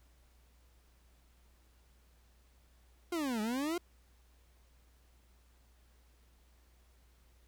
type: exponential two-way sweep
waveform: 40% pulse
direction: down then up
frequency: 360.2 to 207.7 to 360.2 Hz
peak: -32 dBFS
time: 3.12-3.78 s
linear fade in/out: 5 ms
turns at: 3.41 s
effects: added 60 Hz sine -63 dBFS peak until 7.47 s + pink hiss -71 dBFS RMS until 7.47 s